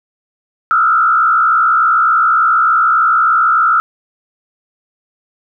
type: tone with frequency modulation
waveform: sine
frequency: 1336 Hz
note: E6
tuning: 23 cents sharp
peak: -8 dBFS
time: 0.71-3.8 s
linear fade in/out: 0 ms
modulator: 63.4 Hz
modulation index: 1.2
effects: none